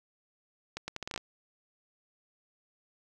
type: accelerating click train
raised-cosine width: 0.2 ms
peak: -19 dBFS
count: 9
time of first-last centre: 0.77-1.177 s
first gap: 110 ms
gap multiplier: 0.76
effects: none